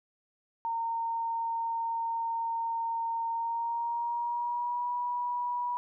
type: tone with pitch glide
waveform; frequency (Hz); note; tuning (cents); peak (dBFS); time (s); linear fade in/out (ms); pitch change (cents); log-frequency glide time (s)
sine; 918 to 972.6; A#5 to B5; -27 to -27; -29; 0.65-5.77; 0; +100; 3.29-4.9
effects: none